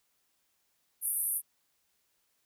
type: band-pass noise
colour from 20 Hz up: white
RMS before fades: -32 dBFS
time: 1.01-1.42 s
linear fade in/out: 50 ms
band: 9200 to 13000 Hz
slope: 96 dB/octave
effects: white hiss -75 dBFS RMS until 2.45 s